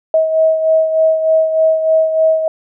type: beating tone pair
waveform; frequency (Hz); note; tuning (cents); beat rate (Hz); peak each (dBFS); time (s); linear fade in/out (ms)
sine; 638 / 641.3; D#5 / E5; +43 / -48; 3.3; -10 / -18; 0.14-2.48; 2
effects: none